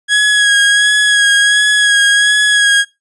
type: tone with vibrato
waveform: 30% pulse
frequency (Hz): 1661.2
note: G#6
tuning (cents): 0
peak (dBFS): -5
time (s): 0.08-2.85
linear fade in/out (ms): 50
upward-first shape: sine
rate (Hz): 1.4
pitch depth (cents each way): 26
effects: noise-tail reverb RT60 0.2 s tail -18 dB re dry + resampled to 24000 Hz